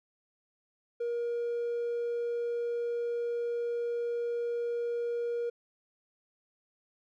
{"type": "tone", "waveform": "triangle", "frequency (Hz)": 473.6, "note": "A#4", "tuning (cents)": 27, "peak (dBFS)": -27, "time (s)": [1, 5.5], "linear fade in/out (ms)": 10, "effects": ["tanh soft clip ceiling -25 dBFS"]}